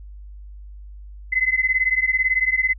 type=beating tone pair; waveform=sine; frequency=2030 / 2048 Hz; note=B6 / C7; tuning=+47 / -38 cents; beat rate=18 Hz; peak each=-20 / -20 dBFS; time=1.32-2.74 s; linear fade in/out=10 ms; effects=added 50 Hz sine -36 dBFS peak until 2.78 s